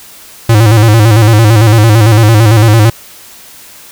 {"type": "tone with vibrato", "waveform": "square", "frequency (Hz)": 110, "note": "A2", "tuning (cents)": 0, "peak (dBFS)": -3, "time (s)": [0.49, 2.9], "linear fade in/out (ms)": 5, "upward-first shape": "square", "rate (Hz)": 8.9, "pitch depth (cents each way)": 79, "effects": ["white hiss -34 dBFS RMS until 3.91 s"]}